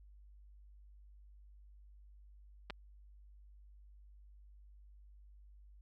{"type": "clicks", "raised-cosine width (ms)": 0.3, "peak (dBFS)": -27, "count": 2, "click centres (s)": [2.7, 2.705], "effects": ["added 50 Hz sine -56 dBFS peak until 5.81 s"]}